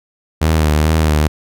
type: tone with vibrato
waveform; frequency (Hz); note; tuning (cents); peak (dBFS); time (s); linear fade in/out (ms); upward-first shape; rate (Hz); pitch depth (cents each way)
sawtooth; 77.6; D#2; -4; -7; 0.41-1.28; 10; sine; 2.3; 51
effects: none